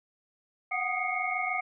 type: tone cluster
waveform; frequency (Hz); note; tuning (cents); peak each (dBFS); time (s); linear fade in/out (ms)
sine; 726 / 752 / 1239 / 2153 / 2241; F#5 / F#5 / D#6 / C7 / C#7; -33 / +28 / -8 / +49 / +18; -35 / -35 / -36 / -32 / -35; 0.71-1.61; 10
effects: none